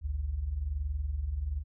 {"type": "tone pair together", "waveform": "sine", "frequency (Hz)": [52.3, 73.42], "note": ["G#1", "D2"], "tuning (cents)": [13, 0], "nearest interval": "tritone", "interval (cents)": 587, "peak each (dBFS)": [-36, -31], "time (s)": [0.01, 1.64], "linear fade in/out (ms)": 50, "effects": []}